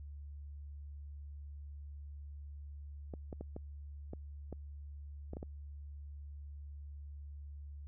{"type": "clicks", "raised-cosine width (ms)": 2, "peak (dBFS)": -30, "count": 9, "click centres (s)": [3.138, 3.328, 3.41, 3.564, 4.134, 4.527, 5.334, 5.369, 5.429], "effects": ["added 72 Hz sine -45 dBFS peak until 7.87 s"]}